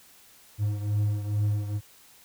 triangle beating tone pair, 103.6 / 105.9 Hz, G#2 / G#2, -4 / +34 cents, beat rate 2.3 Hz, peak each -23 / -29 dBFS, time 0.58-1.81 s, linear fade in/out 50 ms, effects white hiss -55 dBFS RMS until 2.24 s

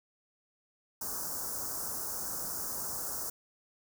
white band-stop noise, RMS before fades -37 dBFS, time 1.01-3.3 s, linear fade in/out 5 ms, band 1500 to 5200 Hz, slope 48 dB/octave, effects none

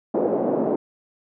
white band-pass noise, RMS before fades -22 dBFS, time 0.14-0.76 s, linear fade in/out 5 ms, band 210 to 590 Hz, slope 24 dB/octave, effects none

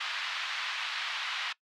white band-pass noise, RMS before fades -35 dBFS, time 0-1.53 s, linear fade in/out 10 ms, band 980 to 3700 Hz, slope 24 dB/octave, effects noise-tail reverb RT60 0.1 s tail -21 dB re dry

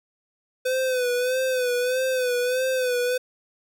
square tone with vibrato, 505 Hz, B4, 39 cents sharp, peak -22 dBFS, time 0.65-3.18 s, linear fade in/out 10 ms, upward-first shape sine, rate 1.6 Hz, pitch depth 57 cents each way, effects none

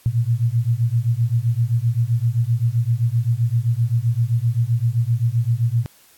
sine beating tone pair, 113.6 / 121.3 Hz, A#2 / B2, -44 / -31 cents, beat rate 7.7 Hz, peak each -19 / -19 dBFS, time 0.06-5.86 s, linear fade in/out 0 ms, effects white hiss -52 dBFS RMS until 6.17 s + AAC 64 kbps

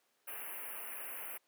white band-stop noise, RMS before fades -44 dBFS, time 0.27-1.38 s, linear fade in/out 10 ms, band 2900 to 10000 Hz, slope 96 dB/octave, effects pink hiss -75 dBFS RMS until 1.47 s + high-pass 400 Hz 12 dB/octave

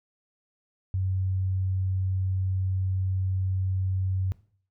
sine tone, 94.2 Hz, F#2, 32 cents sharp, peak -24 dBFS, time 0.94-4.32 s, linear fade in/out 0 ms, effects noise-tail reverb RT60 0.5 s tail -18 dB re dry

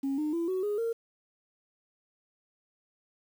sine tone with pitch steps, 273.5 / 303.5 / 336.7 / 373.6 / 414.5 / 460 Hz, C#4 / D#4 / E4 / F#4 / G#4 / A#4, -23 / -43 / +37 / +17 / -3 / -23 cents, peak -26 dBFS, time 0.03-0.93 s, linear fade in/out 10 ms, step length 150 ms, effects tanh soft clip ceiling -25 dBFS + 9-bit

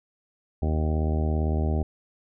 harmonic tone, 77.78 Hz, D#2, in tune, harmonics 1 / 2 / 3 / 4 / 5 / 6 / 7 / 8 / 9 / 10, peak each -23 / -31 / -32 / -36 / -35 / -41 / -43 / -38 / -44 / -40 dBFS, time 0.62-1.83 s, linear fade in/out 5 ms, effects none

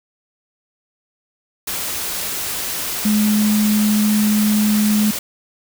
sine tone in noise, 211.4 Hz, G#3, 31 cents sharp, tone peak -13 dBFS, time 3.05-5.11 s, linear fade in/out 5 ms, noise white, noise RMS -24 dBFS, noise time 1.67-5.19 s, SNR +8 dB, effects none

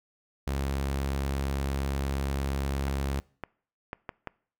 sawtooth tone, 68.6 Hz, C#2, 17 cents flat, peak -24 dBFS, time 0.47-3.2 s, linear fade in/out 0 ms
clicks, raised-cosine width 0.5 ms, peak -19 dBFS, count 5, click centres 2.881 / 3.437 / 3.931 / 4.092 / 4.273 s
effects noise-tail reverb RT60 0.5 s tail -24 dB re dry

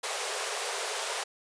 pink high-pass noise, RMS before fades -33 dBFS, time 0.03-1.24 s, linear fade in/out 10 ms, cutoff 400 Hz, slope 96 dB/octave, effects resampled to 22050 Hz

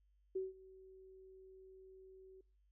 sine tone with ADSR envelope, 378.6 Hz, F#4, 40 cents sharp, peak -35 dBFS, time 0.35-2.41 s, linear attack 10 ms, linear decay 170 ms, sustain -21 dB, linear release 4 ms, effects noise-tail reverb RT60 0.4 s tail -25 dB re dry + added 50 Hz sine -70 dBFS peak until 2.71 s

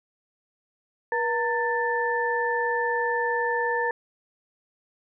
sine tone cluster, 479.9 / 916 / 1767 Hz, B4 / A#5 / A6, -50 / -31 / +7 cents, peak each -27 dBFS, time 1.12-3.91 s, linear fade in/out 2 ms, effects none

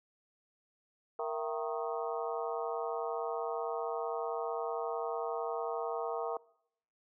harmonic tone with a mistuned harmonic, 155.56 Hz, D#3, in tune, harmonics 3 / 4 / 5 / 6 / 7 / 8, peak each -37 / -39 / -41 / -43 / -44 / -45 dBFS, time 1.19-6.37 s, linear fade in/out 2 ms, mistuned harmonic 4, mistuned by +120 cents, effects noise-tail reverb RT60 0.7 s tail -23 dB re dry

